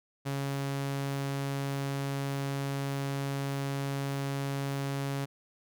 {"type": "tone", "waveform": "sawtooth", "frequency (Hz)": 138.59, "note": "C#3", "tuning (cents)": 0, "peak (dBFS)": -27, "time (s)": [0.25, 5.26], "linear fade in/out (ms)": 20, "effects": []}